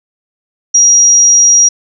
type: tone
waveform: sine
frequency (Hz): 5720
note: F8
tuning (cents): +41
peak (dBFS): -3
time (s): 0.74-1.69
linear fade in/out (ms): 10
effects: none